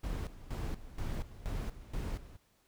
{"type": "noise with tremolo", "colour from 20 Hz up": "brown", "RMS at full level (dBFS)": -36, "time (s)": [0.03, 2.37], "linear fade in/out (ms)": 10, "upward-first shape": "square", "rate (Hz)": 2.1, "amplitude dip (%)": 80, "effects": ["pink hiss -71 dBFS RMS until 2.67 s"]}